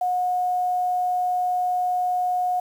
sine tone with quantisation, 725 Hz, F#5, 35 cents flat, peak -20 dBFS, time 0.01-2.6 s, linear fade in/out 5 ms, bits 8, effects none

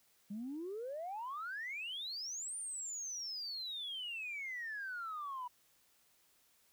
sine exponential two-way sweep, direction up then down, 196 to 9220 to 965 Hz, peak -39 dBFS, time 0.3-5.48 s, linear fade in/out 10 ms, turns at 2.57 s, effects tanh soft clip ceiling -36 dBFS + white hiss -71 dBFS RMS until 6.72 s

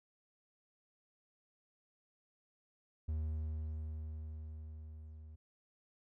triangle tone with level ramp, 77.78 Hz, D#2, in tune, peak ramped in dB -32 to -48 dBFS, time 3.08-5.36 s, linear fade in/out 10 ms, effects none

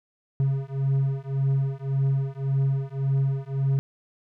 triangle beating tone pair, 135.3 / 137.1 Hz, C#3 / C#3, -42 / -19 cents, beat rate 1.8 Hz, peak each -23 dBFS, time 0.4-3.79 s, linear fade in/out 0 ms, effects none

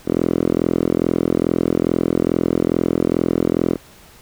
5% pulse tone with band-pass filter, 42.36 Hz, E1, 48 cents sharp, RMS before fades -18 dBFS, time 0.05-3.78 s, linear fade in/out 50 ms, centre 320 Hz, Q 1.4, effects pink hiss -46 dBFS RMS until 4.21 s

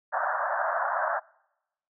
pink band-pass noise, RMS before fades -28 dBFS, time 0.12-1.2 s, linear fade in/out 20 ms, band 590 to 1700 Hz, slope 96 dB/octave, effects noise-tail reverb RT60 0.9 s tail -26 dB re dry

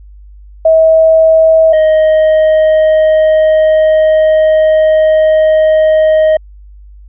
sine / triangle tone pair in turn, 643 / 625.8 Hz, E5 / D#5, -43 / +10 cents, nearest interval unison, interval 47 cents, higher first, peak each -3 dBFS, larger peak neither, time 0.65-1.73 / 1.73-6.37 s, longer second, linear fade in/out 5 ms, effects added 50 Hz sine -32 dBFS peak until 7.08 s + resampled to 8000 Hz

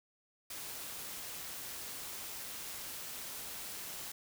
white noise with amplitude modulation, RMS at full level -43 dBFS, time 0.5-4.12 s, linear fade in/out 5 ms, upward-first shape sine, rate 189 Hz, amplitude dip 25%, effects none

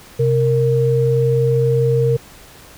sine tone pair together, 130 / 463.3 Hz, C3 / A#4, -11 / -11 cents, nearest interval octave + minor seventh, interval 2200 cents, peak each -15 dBFS, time 0.19-2.17 s, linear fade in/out 10 ms, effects pink hiss -42 dBFS RMS until 2.77 s

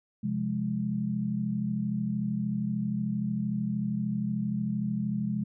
sine chord, F minor, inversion second, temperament equal, 130.81 / 174.61 / 207.7 Hz, C3 / F3 / Ab3, 0 / 0 / 0 cents, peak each -34 / -34 / -29 dBFS, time 0.23-5.44 s, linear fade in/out 10 ms, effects none

